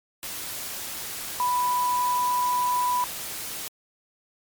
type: tone in noise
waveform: sine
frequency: 989 Hz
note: B5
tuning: 2 cents sharp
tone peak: -21 dBFS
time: 1.4-3.04 s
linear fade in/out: 0 ms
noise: white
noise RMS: -34 dBFS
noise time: 0.23-3.68 s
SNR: +10 dB
effects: MP3 96 kbps